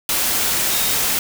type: tone in noise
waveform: sine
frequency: 3719 Hz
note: A#7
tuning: 5 cents flat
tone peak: -29 dBFS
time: 0.7-0.93 s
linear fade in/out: 2 ms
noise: white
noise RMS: -19 dBFS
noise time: 0.09-1.19 s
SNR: -13 dB
effects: none